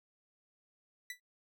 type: tone with exponential decay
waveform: sawtooth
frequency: 1975.5 Hz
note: B6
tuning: in tune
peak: -34 dBFS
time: 1.1-1.2 s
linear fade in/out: 2 ms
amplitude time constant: 20 ms
effects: noise-tail reverb RT60 0.1 s tail -22 dB re dry